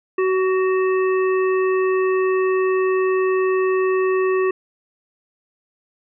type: harmonic tone with a mistuned harmonic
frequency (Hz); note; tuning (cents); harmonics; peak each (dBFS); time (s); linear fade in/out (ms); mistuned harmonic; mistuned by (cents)
375.8; F#4; +27; 1 / 3 / 5 / 7; -16 / -26 / -30 / -33; 0.18-4.51; 5; 5; -27
effects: none